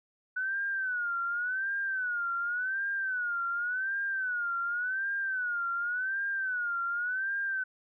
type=tone with vibrato; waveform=sine; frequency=1487 Hz; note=F#6; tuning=8 cents sharp; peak=-29 dBFS; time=0.36-7.64 s; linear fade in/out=10 ms; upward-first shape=sine; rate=0.89 Hz; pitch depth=130 cents each way; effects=none